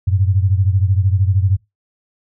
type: beating tone pair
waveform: sine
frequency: 93 / 106 Hz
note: F#2 / G#2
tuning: +9 / +36 cents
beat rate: 13 Hz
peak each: -13 / -17 dBFS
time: 0.07-1.57 s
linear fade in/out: 10 ms
effects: noise-tail reverb RT60 0.2 s tail -23 dB re dry